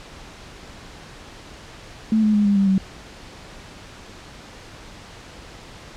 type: tone with pitch steps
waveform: sine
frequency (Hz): 219.2 / 213.3 / 207.6 / 202.1 / 196.64 / 191.38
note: A3 / G#3 / G#3 / G#3 / G3 / G3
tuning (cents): -6 / +46 / 0 / -47 / +6 / -41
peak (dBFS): -14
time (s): 2.12-2.78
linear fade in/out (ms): 2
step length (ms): 110
effects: pink hiss -41 dBFS RMS until 5.96 s + low-pass 6000 Hz 12 dB/octave